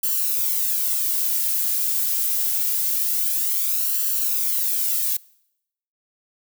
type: noise with flanger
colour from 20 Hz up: violet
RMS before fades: -22 dBFS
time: 0.03-5.17 s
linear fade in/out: 5 ms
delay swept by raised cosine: 0.68 to 2.58 ms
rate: 0.25 Hz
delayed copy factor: +0.65
effects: noise-tail reverb RT60 0.8 s tail -24 dB re dry